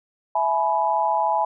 sine chord, E major, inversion none, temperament equal with one note detuned, 659.3 / 845.6 / 987.8 Hz, E5 / G#5 / B5, 0 / +31 / 0 cents, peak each -25 / -21 / -23 dBFS, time 0.35-1.45 s, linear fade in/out 5 ms, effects none

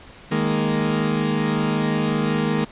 30% pulse chord, D# suspended fourth, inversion none, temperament equal, 155.56 / 207.7 / 233.1 Hz, D#3 / G#3 / A#3, 0 / 0 / 0 cents, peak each -21 dBFS, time 0.31-2.65 s, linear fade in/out 10 ms, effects pink hiss -44 dBFS RMS until 2.71 s + resampled to 8000 Hz

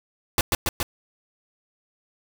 pink noise with echo, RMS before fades -19 dBFS, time 0.38-0.41 s, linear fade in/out 2 ms, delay 140 ms, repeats 3, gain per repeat -2 dB, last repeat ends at 0.83 s, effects none

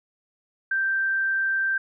sine tone, 1568 Hz, G6, in tune, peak -21 dBFS, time 0.71-1.78 s, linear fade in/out 5 ms, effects none

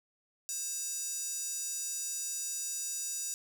square tone with high-pass filter, 535 Hz, C5, 38 cents sharp, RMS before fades -37 dBFS, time 0.49-3.34 s, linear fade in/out 0 ms, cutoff 6900 Hz, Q 4.2, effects none

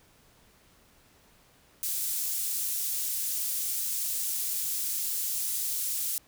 pink high-pass noise, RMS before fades -31 dBFS, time 1.83-6.18 s, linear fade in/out 0 ms, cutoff 8700 Hz, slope 12 dB/octave, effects pink hiss -61 dBFS RMS until 6.27 s

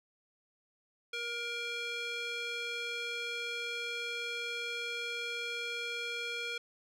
square tone with band-pass filter, 472.6 Hz, A#4, 24 cents sharp, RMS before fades -38 dBFS, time 1.13-6.58 s, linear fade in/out 5 ms, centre 2800 Hz, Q 1.8, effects none

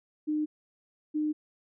sine tone pair in turn, 304 / 304 Hz, D#4 / D#4, -40 / -40 cents, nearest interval unison, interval 0 cents, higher neither, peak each -26 dBFS, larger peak neither, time 0.27-0.46 / 1.14-1.33 s, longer neither, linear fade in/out 20 ms, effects none

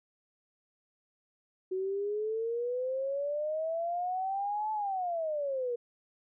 sine exponential two-way sweep, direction up then down, 370 to 871 to 470.9 Hz, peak -30 dBFS, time 1.71-5.76 s, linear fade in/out 10 ms, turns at 4.72 s, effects none

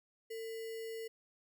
sine tone with sample-and-hold, 450 Hz, A4, 39 cents sharp, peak -40 dBFS, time 0.3-1.08 s, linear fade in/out 10 ms, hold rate 2450 Hz, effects none

